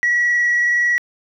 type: tone with frequency modulation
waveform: sine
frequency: 1928 Hz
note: B6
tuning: 42 cents flat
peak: -12 dBFS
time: 0.03-0.98 s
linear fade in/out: 0 ms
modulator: 21.5 Hz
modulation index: 0.91
effects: tanh soft clip ceiling -11 dBFS + 9-bit